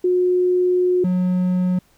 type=tone pair in turn; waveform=sine / triangle; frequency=361.8 / 181.9 Hz; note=F#4 / F#3; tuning=-39 / -29 cents; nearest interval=octave; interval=1190 cents; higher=first; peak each=-14 dBFS; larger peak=neither; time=0.04-1.04 / 1.04-1.79 s; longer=first; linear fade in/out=5 ms; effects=pink hiss -58 dBFS RMS until 1.97 s